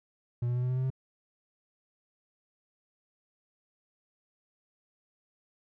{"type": "tone with pitch steps", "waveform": "triangle", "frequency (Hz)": [120.4, 122.15, 123.93, 125.73, 127.56, 129.41, 131.3], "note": ["B2", "B2", "B2", "B2", "C3", "C3", "C3"], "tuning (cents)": [-44, -19, 6, 31, -44, -19, 6], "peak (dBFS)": -25, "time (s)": [0.42, 0.903], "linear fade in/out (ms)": 5, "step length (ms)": 69, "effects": []}